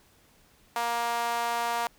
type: tone with high-pass filter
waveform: sawtooth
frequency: 235.2 Hz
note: A#3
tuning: 16 cents sharp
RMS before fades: -29 dBFS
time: 0.76-1.87 s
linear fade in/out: 0 ms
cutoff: 840 Hz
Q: 3.1
effects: pink hiss -61 dBFS RMS until 1.98 s